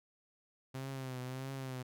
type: tone with vibrato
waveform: sawtooth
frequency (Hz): 130.81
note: C3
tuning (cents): 0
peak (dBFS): -36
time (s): 0.74-1.83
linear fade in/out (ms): 10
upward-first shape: triangle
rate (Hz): 1.6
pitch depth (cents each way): 70
effects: none